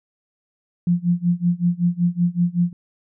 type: tone with tremolo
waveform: sine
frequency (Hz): 174.61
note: F3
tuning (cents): 0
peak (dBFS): -13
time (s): 0.87-2.73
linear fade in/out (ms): 2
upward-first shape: sine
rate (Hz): 5.3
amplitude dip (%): 95
effects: none